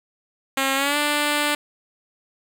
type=tone with pitch glide; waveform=5% pulse; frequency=270 to 294.4 Hz; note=C#4 to D4; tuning=-45 to +4 cents; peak=-8 dBFS; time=0.57-1.55 s; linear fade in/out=5 ms; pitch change=+149 cents; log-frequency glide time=0.75-0.97 s; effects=none